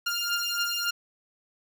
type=beating tone pair; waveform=15% pulse; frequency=1400 / 1403.6 Hz; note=F6 / F6; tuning=+4 / +8 cents; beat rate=3.6 Hz; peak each=-23 / -23 dBFS; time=0.06-0.91 s; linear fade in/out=10 ms; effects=none